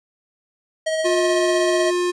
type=tone with tremolo; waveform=square; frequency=635 Hz; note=D#5; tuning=35 cents sharp; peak=-19 dBFS; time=0.86-1.91 s; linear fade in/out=10 ms; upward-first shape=sine; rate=16 Hz; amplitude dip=30%
type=tone; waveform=square; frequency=355.6 Hz; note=F4; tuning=31 cents sharp; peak=-19 dBFS; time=1.04-2.12 s; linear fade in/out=20 ms
effects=resampled to 22050 Hz + 9-bit